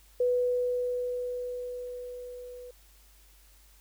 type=tone with level ramp; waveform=sine; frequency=493.9 Hz; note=B4; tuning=in tune; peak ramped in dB=-22 to -42 dBFS; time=0.2-2.71 s; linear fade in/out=5 ms; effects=added 50 Hz sine -57 dBFS peak until 3.8 s + white hiss -61 dBFS RMS until 3.8 s